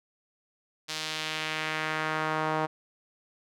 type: tone with band-pass filter sweep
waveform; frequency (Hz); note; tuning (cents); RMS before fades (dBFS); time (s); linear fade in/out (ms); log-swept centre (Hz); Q
sawtooth; 156.3; D#3; +8; -31; 0.88-2.67; 20; 4600 to 880; 1.3
effects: none

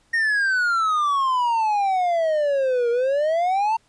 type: exponential two-way sweep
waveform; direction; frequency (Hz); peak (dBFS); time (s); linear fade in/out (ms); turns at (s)
triangle; down then up; 1865 to 466.2 to 913; -16; 0.13-3.77; 10; 2.9
effects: pink hiss -61 dBFS RMS until 3.88 s + resampled to 22050 Hz

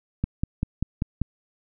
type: click train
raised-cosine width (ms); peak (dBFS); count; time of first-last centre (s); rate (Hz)
5; -11; 6; 0.24-1.217; 5.12
effects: none

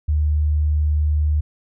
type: tone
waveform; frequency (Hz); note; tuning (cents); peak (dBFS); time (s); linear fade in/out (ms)
sine; 75.4; D2; +46; -15; 0.08-1.41; 10
effects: none

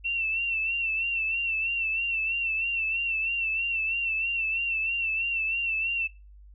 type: tone with vibrato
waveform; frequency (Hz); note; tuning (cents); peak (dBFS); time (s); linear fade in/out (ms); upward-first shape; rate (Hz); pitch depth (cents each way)
sine; 2695; E7; +38; -25; 0.04-6.08; 20; sine; 3.1; 53
effects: noise-tail reverb RT60 0.3 s tail -22 dB re dry + added 50 Hz sine -47 dBFS peak until 6.54 s

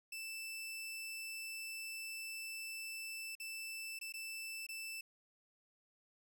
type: tone with dropouts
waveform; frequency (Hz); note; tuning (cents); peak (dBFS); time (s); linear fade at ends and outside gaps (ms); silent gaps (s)
sawtooth; 2648; E7; +7; -40; 0.12-5.01; 5; 3.353-3.399 / 3.99-4.012 / 4.124-4.138 / 4.667-4.688
effects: none

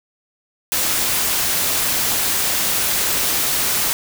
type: noise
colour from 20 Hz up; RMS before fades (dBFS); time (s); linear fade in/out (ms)
white; -19; 0.72-3.93; 0
effects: none

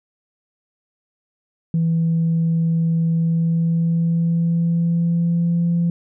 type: tone with pitch glide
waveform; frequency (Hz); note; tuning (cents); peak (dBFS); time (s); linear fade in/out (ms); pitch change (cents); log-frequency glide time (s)
sine; 164.81 to 170.72; E3 to F3; 0 to -39; -14; 1.74-5.9; 2; +61; 3.12-5.67
effects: tanh soft clip ceiling -12 dBFS

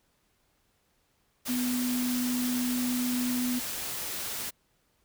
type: tone in noise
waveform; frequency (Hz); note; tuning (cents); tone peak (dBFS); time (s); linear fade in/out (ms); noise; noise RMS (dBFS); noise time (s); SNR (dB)
sine; 248.2; B3; +9; -27; 1.48-3.6; 20; white; -35; 1.45-4.51; +5
effects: pink hiss -71 dBFS RMS until 5.04 s

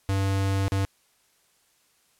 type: tone with dropouts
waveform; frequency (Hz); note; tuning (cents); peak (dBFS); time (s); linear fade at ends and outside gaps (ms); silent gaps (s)
square; 97.4; G2; -11; -23; 0.09-0.85; 0; 0.681-0.72
effects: white hiss -65 dBFS RMS until 2.19 s + low-pass 12000 Hz 12 dB/octave

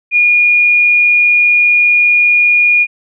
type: tone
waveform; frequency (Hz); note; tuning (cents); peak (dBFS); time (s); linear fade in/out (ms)
sine; 2435; D#7; -38; -6; 0.11-2.87; 50
effects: none

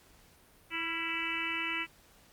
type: harmonic tone with a mistuned harmonic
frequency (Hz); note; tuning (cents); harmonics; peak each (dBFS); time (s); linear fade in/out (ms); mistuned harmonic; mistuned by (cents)
329.6; E4; 0; 1 / 3 / 4 / 5 / 6 / 7 / 8 / 9; -43 / -44 / -42 / -46 / -38 / -38 / -37 / -41; 0.7-1.87; 50; 4; +45
effects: pink hiss -61 dBFS RMS until 2.32 s + Opus 48 kbps

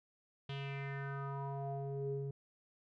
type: tone with low-pass filter sweep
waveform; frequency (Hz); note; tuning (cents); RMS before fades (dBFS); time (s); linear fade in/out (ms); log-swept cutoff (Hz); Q
square; 138.59; C#3; 0; -41; 0.49-2.31; 5; 3300 to 320; 4.5
effects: none

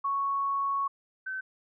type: tone pair in turn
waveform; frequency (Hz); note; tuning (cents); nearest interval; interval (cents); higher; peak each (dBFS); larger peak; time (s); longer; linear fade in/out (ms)
sine; 1108.7 / 1532; C#6 / G6; 0 / -40; tritone; 560; second; -26 / -32; first; 0.04-0.88 / 1.26-1.41; first; 10
effects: none

